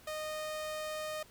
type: tone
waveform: sawtooth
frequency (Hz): 617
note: D#5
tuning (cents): -15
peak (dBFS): -33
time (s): 0.07-1.23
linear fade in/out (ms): 5
effects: pink hiss -59 dBFS RMS until 1.3 s